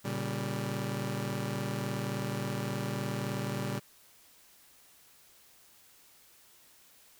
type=chord; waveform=sawtooth; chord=G diminished; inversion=first; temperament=just; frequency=117.6 / 141.12 / 196 Hz; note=Bb2 / Db3 / G3; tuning=+16 / +31 / 0 cents; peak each=-33 dBFS; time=0.04-3.8 s; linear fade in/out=20 ms; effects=white hiss -60 dBFS RMS until 7.19 s